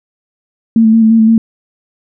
sine tone with vibrato, 223.5 Hz, A3, 27 cents sharp, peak -4 dBFS, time 0.76-1.38 s, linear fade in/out 2 ms, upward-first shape square, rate 5.8 Hz, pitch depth 23 cents each way, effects none

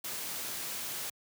white noise, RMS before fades -38 dBFS, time 0.04-1.1 s, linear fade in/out 5 ms, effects high-pass 100 Hz 12 dB/octave

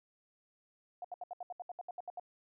sine tone bursts, 716 Hz, F5, 43 cents sharp, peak -39 dBFS, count 13, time 1.02-2.197 s, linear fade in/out 2 ms, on 25 ms, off 71 ms, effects none

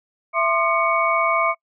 sine tone cluster, 665 / 1056 / 1211 / 2234 Hz, E5 / C6 / D#6 / C#7, +15 / +16 / -47 / +13 cents, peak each -22 dBFS, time 0.33-1.55 s, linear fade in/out 50 ms, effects noise-tail reverb RT60 0.1 s tail -25 dB re dry

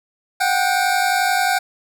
25% pulse tone pair together, 730 / 781.3 Hz, F#5 / G5, -24 / -6 cents, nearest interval minor second, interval 118 cents, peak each -15 dBFS, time 0.4-1.59 s, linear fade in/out 10 ms, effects none

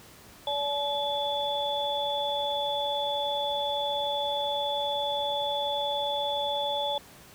sine tone cluster, 574 / 857 / 3445 Hz, D5 / A5 / A7, -40 / -46 / -37 cents, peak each -31 dBFS, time 0.47-6.98 s, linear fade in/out 2 ms, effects pink hiss -51 dBFS RMS until 7.34 s + high-pass 60 Hz 12 dB/octave

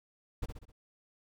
brown noise with echo, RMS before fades -32 dBFS, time 0.42-0.46 s, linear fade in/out 10 ms, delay 65 ms, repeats 4, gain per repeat -6 dB, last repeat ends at 0.72 s, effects none

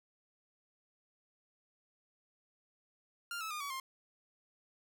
sawtooth tone with pitch steps, 1396.9 / 1303.4 / 1216.1 / 1134.6 / 1058.7 Hz, F6 / E6 / D#6 / C#6 / C6, 0 / -20 / -40 / +40 / +20 cents, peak -35 dBFS, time 3.31-3.8 s, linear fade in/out 2 ms, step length 98 ms, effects none

